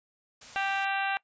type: band-stop noise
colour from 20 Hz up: white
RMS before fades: -47 dBFS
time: 0.41-0.85 s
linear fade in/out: 5 ms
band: 280 to 430 Hz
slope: 96 dB/octave
type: harmonic tone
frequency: 392 Hz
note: G4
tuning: in tune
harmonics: 2 / 3 / 4 / 5 / 6 / 7 / 8 / 9 / 10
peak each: -30 / -39 / -32 / -40 / -40 / -35 / -46 / -47 / -47 dBFS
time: 0.56-1.17 s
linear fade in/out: 0 ms
effects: noise-tail reverb RT60 0.1 s tail -22 dB re dry + resampled to 16000 Hz